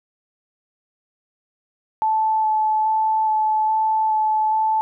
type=tone with vibrato; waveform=sine; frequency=870 Hz; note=A5; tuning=20 cents flat; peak=-16 dBFS; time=2.02-4.81 s; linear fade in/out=0 ms; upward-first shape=square; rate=1.2 Hz; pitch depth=9 cents each way; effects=none